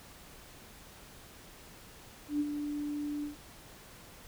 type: tone with ADSR envelope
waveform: sine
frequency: 293.7 Hz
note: D4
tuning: in tune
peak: -26 dBFS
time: 2.28-3.36 s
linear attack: 120 ms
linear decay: 41 ms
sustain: -7 dB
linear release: 130 ms
effects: pink hiss -53 dBFS RMS until 4.27 s